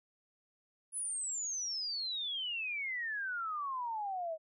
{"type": "exponential sweep", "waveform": "sine", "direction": "down", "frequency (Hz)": [10420, 622.3], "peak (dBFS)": -35, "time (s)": [0.92, 4.38], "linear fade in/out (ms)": 50, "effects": []}